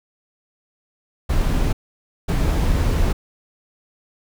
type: noise bursts at uneven times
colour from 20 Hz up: brown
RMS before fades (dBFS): -18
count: 2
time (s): 1.29-1.73 / 2.28-3.13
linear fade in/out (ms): 10
effects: none